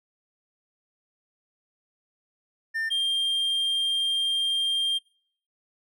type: tone pair in turn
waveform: triangle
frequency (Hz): 1800 / 3194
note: A6 / G7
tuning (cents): +39 / +32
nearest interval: minor seventh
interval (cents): 993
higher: second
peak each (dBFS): -24 / -21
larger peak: second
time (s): 2.74-2.9 / 2.9-4.99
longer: second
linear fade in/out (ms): 20
effects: noise-tail reverb RT60 0.6 s tail -24 dB re dry